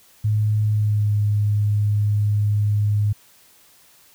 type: tone with pitch glide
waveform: sine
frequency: 106.5 to 104.07 Hz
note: G#2 to G#2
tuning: +44 to +4 cents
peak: -16 dBFS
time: 0.24-3.13 s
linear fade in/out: 10 ms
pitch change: -40 cents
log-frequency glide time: 0.67-1.13 s
effects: white hiss -53 dBFS RMS until 4.14 s